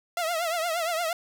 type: tone with vibrato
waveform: sawtooth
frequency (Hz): 670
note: E5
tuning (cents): +28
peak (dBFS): -22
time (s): 0.17-1.13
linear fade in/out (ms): 2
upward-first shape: triangle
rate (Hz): 8.6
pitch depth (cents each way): 120
effects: none